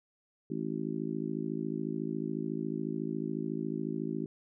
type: harmonic tone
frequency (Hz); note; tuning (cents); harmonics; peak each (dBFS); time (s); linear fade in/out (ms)
54; A1; -32; 3 / 4 / 5 / 6 / 7; -39 / -38 / -38 / -38 / -40; 0.5-4.26; 5
effects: none